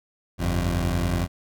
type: tone pair together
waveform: 20% pulse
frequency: 48.94 / 87.31 Hz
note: G1 / F2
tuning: -2 / 0 cents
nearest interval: minor seventh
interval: 1002 cents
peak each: -21 / -19 dBFS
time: 0.38-1.28 s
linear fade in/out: 50 ms
effects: none